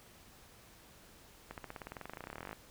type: accelerating click train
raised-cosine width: 0.5 ms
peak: -28 dBFS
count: 28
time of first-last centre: 1.51-2.53 s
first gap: 68 ms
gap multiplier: 0.95
effects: pink hiss -59 dBFS RMS until 2.7 s